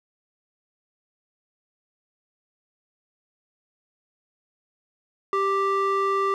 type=tone with band-pass filter; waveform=square; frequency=392.1 Hz; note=G4; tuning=in tune; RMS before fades=-23 dBFS; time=5.33-6.34 s; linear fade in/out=0 ms; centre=940 Hz; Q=3.4; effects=none